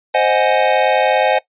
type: chord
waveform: square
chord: Ab dominant seventh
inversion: first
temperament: equal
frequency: 523.3 / 622.3 / 740 / 830.6 Hz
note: C5 / Eb5 / Gb5 / Ab5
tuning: 0 / 0 / 0 / 0 cents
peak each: -18 dBFS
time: 0.14-1.39 s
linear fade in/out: 10 ms
effects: noise-tail reverb RT60 0.1 s tail -19 dB re dry + resampled to 8000 Hz